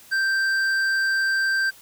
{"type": "tone with hard clipping", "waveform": "triangle", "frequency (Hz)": 1568, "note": "G6", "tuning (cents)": 0, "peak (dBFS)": -21, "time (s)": [0.11, 1.71], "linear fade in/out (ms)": 20, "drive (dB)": 11, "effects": ["white hiss -49 dBFS RMS until 1.81 s"]}